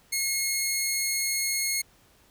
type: tone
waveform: 10% pulse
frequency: 2163 Hz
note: C#7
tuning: 43 cents flat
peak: -16 dBFS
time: 0.12-1.82 s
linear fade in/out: 10 ms
effects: pink hiss -60 dBFS RMS until 2.3 s